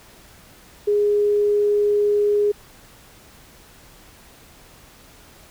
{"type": "tone", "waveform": "sine", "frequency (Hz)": 413.3, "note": "G#4", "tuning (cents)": -8, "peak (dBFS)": -15, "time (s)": [0.87, 2.52], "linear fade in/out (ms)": 10, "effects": ["pink hiss -48 dBFS RMS until 5.5 s"]}